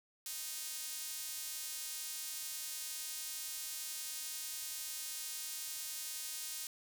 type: tone with high-pass filter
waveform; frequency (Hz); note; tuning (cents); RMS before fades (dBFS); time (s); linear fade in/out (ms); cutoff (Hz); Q
sawtooth; 311.1; D#4; 0; -43; 0.26-6.67; 2; 6000; 0.62
effects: none